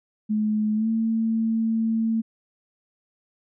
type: tone with pitch glide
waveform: sine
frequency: 213.7 to 224.5 Hz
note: G#3 to A3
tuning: +50 to +35 cents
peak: -20 dBFS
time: 0.29-2.22 s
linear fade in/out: 20 ms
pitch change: +85 cents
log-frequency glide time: 0.75-0.88 s
effects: none